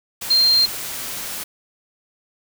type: tone in noise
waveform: sine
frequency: 4186 Hz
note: C8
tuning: in tune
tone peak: -12 dBFS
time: 0.3-0.66 s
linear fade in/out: 10 ms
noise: white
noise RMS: -29 dBFS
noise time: 0.21-1.44 s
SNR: +14 dB
effects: none